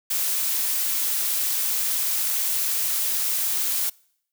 blue noise, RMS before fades -24 dBFS, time 0.1-3.9 s, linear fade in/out 10 ms, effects noise-tail reverb RT60 0.7 s tail -26 dB re dry

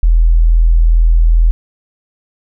sine tone, 41.2 Hz, E1, in tune, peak -5 dBFS, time 0.03-1.51 s, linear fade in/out 0 ms, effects none

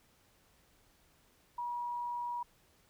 sine tone, 962 Hz, B5, 46 cents flat, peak -35 dBFS, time 1.58-2.43 s, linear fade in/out 5 ms, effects pink hiss -68 dBFS RMS until 2.89 s

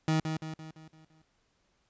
30% pulse tone with echo, 157.9 Hz, D#3, 26 cents sharp, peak -22 dBFS, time 0.08-0.2 s, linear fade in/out 2 ms, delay 170 ms, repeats 6, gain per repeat -6 dB, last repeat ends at 1.22 s, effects pink hiss -73 dBFS RMS until 1.89 s + resampled to 16000 Hz

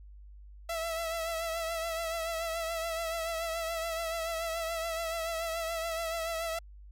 sawtooth tone with vibrato, 660 Hz, E5, 2 cents sharp, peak -28 dBFS, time 0.69-6.59 s, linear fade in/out 5 ms, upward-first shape triangle, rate 7 Hz, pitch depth 47 cents each way, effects added 50 Hz sine -47 dBFS peak until 6.91 s + MP3 64 kbps

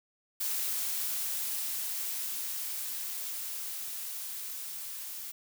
blue noise with level ramp, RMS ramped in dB -32 to -41 dBFS, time 0.4-5.32 s, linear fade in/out 10 ms, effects none

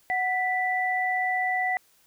sine tone pair together, 740 / 1975.6 Hz, F#5 / B6, 0 / 0 cents, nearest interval octave + perfect fourth, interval 1700 cents, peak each -26 dBFS, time 0.1-1.77 s, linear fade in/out 0 ms, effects white hiss -62 dBFS RMS until 2.06 s

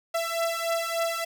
sawtooth beating tone pair, 666 / 669.4 Hz, E5 / E5, +18 / +26 cents, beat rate 3.4 Hz, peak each -25 dBFS, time 0.14-1.25 s, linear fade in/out 10 ms, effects none

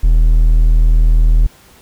triangle tone, 40.02 Hz, D#1, 50 cents sharp, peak -4 dBFS, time 0.03-1.47 s, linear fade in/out 10 ms, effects pink hiss -45 dBFS RMS until 1.81 s

